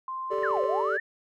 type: tone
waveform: sine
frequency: 1046.5 Hz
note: C6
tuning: in tune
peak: -31 dBFS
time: 0.08-0.81 s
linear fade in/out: 2 ms
type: chord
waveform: triangle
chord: G suspended second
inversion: none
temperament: equal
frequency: 392 / 440 / 587.3 Hz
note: G4 / A4 / D5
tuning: 0 / 0 / 0 cents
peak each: -29 dBFS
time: 0.3-0.98 s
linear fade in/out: 20 ms
type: clicks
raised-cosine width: 0.5 ms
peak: -30 dBFS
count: 6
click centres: 0.334 / 0.385 / 0.425 / 0.508 / 0.571 / 0.638 s
type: exponential two-way sweep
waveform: sine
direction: down then up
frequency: 1864.7 to 495.3 to 1864.7 Hz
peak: -27 dBFS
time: 0.43-1 s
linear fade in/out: 5 ms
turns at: 0.63 s
effects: none